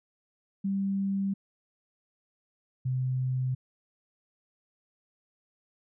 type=tone pair in turn; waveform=sine; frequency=196 / 128.63 Hz; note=G3 / C3; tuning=0 / -29 cents; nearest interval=perfect fifth; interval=729 cents; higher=first; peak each=-26 dBFS; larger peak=neither; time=0.64-1.34 / 2.85-3.55 s; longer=neither; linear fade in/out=10 ms; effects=none